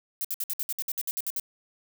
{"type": "noise bursts", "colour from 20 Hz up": "violet", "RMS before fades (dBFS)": -30, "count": 13, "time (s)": [0.21, 1.398], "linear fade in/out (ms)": 0, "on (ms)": 36, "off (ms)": 60, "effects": []}